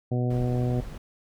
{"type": "harmonic tone", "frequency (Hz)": 123.47, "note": "B2", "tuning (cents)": 0, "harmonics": [1, 2, 3, 4, 5, 6], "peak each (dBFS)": [-24, -30, -34, -36, -38, -40], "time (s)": [0.11, 0.81], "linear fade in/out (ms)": 10}
{"type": "noise", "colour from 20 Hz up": "brown", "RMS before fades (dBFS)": -37, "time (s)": [0.3, 0.98], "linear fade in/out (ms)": 5}
{"effects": []}